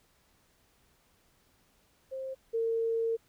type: tone pair in turn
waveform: sine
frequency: 529 / 455.5 Hz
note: C5 / A#4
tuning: +19 / -40 cents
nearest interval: minor third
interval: 259 cents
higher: first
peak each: -35 / -27 dBFS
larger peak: second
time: 2.11-2.35 / 2.53-3.17 s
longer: second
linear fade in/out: 20 ms
effects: pink hiss -68 dBFS RMS until 3.28 s